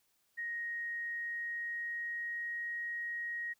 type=tone with pitch glide; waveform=sine; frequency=1874 to 1884.9 Hz; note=A#6 to A#6; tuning=+9 to +19 cents; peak=-36 dBFS; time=0.37-3.54 s; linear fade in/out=20 ms; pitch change=+10 cents; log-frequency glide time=0.98-2.8 s; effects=white hiss -75 dBFS RMS until 3.59 s